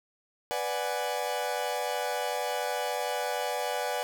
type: chord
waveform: 40% pulse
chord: G# half-diminished seventh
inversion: first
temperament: equal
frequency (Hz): 493.9 / 587.3 / 740 / 830.6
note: B4 / D5 / F#5 / G#5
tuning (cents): 0 / 0 / 0 / 0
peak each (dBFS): -34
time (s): 0.51-4.03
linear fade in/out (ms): 0
effects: none